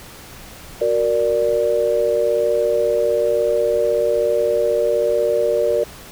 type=chord; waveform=sine; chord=Gb augmented; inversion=none; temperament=equal; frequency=370 / 466.2 / 587.3 Hz; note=Gb4 / Bb4 / D5; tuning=0 / 0 / 0 cents; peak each=-24 / -18 / -18 dBFS; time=0.81-5.84 s; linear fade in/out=5 ms; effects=pink hiss -39 dBFS RMS until 6.11 s